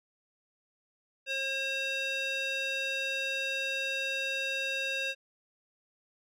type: tone with band-pass filter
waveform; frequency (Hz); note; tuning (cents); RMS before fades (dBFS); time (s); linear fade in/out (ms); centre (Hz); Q
square; 538; C5; +48; -33; 1.26-5.15; 50; 2900; 2.1
effects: none